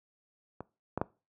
clicks, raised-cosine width 1 ms, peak -25 / -17 / -14 dBFS, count 3, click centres 0.606 / 0.976 / 1.015 s, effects noise-tail reverb RT60 0.3 s tail -21 dB re dry + high-pass 80 Hz 12 dB/octave

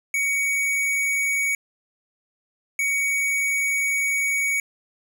square tone pair in turn, 2245 / 2245 Hz, C#7 / C#7, +21 / +21 cents, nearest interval unison, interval 0 cents, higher neither, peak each -21 dBFS, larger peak neither, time 0.14-1.55 / 2.79-4.6 s, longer second, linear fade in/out 2 ms, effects none

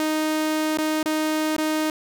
sawtooth tone with dropouts, 310.6 Hz, D#4, 3 cents flat, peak -17 dBFS, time 0-1.9 s, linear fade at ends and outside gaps 1 ms, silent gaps 0.774-0.785 / 1.029-1.058 / 1.565-1.582 s, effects none

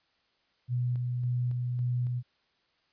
sine tone with tremolo, 123.2 Hz, B2, 4 cents flat, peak -26 dBFS, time 0.68-2.23 s, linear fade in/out 50 ms, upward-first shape square, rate 1.8 Hz, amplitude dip 25%, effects white hiss -71 dBFS RMS until 2.92 s + resampled to 11025 Hz

